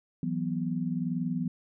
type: chord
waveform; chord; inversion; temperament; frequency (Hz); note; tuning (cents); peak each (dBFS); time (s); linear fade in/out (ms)
sine; E suspended second; none; equal; 164.81 / 185 / 246.9; E3 / F#3 / B3; 0 / 0 / 0; -32 / -33 / -32; 0.23-1.48; 2
effects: none